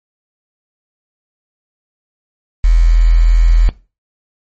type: tone with quantisation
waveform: sine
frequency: 41.53 Hz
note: E1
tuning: 14 cents sharp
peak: -5 dBFS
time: 2.64-3.69 s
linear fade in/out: 0 ms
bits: 5
effects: noise-tail reverb RT60 0.3 s tail -19 dB re dry + MP3 32 kbps